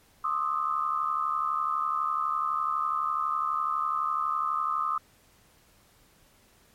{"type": "tone cluster", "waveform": "sine", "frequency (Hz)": [1063, 1215, 1287], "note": ["C6", "D#6", "E6"], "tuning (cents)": [27, -42, -42], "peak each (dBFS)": [-33, -28, -30], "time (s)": [0.24, 4.98], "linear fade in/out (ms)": 5, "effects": ["pink hiss -61 dBFS RMS until 6.74 s", "MP3 64 kbps"]}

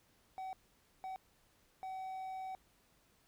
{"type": "tone bursts at uneven times", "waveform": "triangle", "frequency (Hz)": 757, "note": "F#5", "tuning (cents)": 39, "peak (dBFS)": -39, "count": 3, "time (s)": [[0.38, 0.53], [1.04, 1.16], [1.83, 2.55]], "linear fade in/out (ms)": 0, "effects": ["pink hiss -71 dBFS RMS until 3.27 s"]}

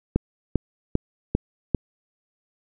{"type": "click train", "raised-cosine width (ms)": 3, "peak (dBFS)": -6, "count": 5, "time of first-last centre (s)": [0.16, 1.747], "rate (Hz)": 2.52, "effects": []}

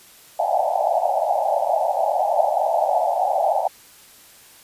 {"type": "band-pass noise", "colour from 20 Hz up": "white", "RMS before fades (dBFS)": -20, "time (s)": [0.39, 3.68], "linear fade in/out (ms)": 10, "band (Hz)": [580, 850], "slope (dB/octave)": 96, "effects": ["white hiss -48 dBFS RMS until 4.63 s", "resampled to 32000 Hz"]}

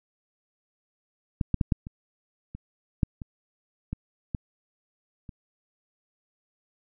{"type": "clicks", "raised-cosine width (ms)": 5, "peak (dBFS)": [-12, -10, -10, -9, -25, -25, -9, -24, -18, -16, -28], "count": 11, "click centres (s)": [1.412, 1.543, 1.612, 1.722, 1.869, 2.55, 3.032, 3.218, 3.93, 4.348, 5.292], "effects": []}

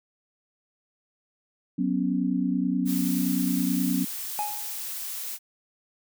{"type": "chord", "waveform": "sine", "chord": "F# suspended fourth", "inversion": "none", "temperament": "equal with one note detuned", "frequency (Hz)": [185, 246.9, 276.4], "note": ["F#3", "B3", "C#4"], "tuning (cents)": [0, 0, -5], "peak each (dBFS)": -27, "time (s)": [1.78, 4.05], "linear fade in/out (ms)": 10}
{"type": "noise", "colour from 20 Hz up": "blue", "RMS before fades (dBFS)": -34, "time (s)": [2.85, 5.39], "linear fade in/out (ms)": 50}
{"type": "tone with exponential decay", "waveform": "triangle", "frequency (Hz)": 836, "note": "G#5", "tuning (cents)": 11, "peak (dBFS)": -22, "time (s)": [4.39, 4.8], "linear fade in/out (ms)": 0, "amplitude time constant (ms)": 88}
{"effects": []}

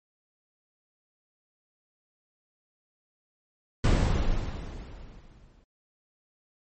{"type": "noise with exponential decay", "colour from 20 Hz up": "brown", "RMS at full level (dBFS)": -18, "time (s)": [3.84, 5.64], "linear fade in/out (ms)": 2, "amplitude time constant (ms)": 390, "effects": ["MP3 32 kbps"]}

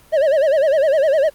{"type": "tone with vibrato", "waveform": "triangle", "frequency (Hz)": 587, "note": "D5", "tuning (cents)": -1, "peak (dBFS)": -10, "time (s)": [0.12, 1.3], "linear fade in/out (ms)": 20, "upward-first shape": "sine", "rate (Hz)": 9.9, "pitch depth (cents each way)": 170, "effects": ["pink hiss -49 dBFS RMS until 1.34 s", "Opus 32 kbps"]}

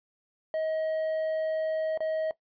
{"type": "tone with dropouts", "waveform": "triangle", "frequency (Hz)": 633, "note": "D#5", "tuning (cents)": 30, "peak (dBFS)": -25, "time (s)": [0.54, 2.31], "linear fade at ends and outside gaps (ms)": 1, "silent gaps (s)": [1.975, 2.005], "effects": ["noise-tail reverb RT60 0.1 s tail -17 dB re dry", "resampled to 11025 Hz"]}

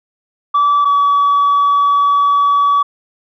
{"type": "tone pair in turn", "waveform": "sine", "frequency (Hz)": [1155, 1140.4], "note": ["D6", "C#6"], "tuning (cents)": [-29, 49], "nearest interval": "unison", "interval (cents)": 22, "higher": "first", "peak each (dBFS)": -7, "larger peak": "neither", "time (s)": [[0.54, 0.85], [0.85, 2.83]], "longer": "second", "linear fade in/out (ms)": 10, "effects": ["tanh soft clip ceiling -7 dBFS"]}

